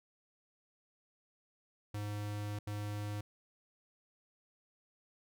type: tone bursts at uneven times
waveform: square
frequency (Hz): 103.83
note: G#2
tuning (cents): 0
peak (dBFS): -38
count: 2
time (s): 1.94-2.59 / 2.67-3.21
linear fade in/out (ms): 5
effects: none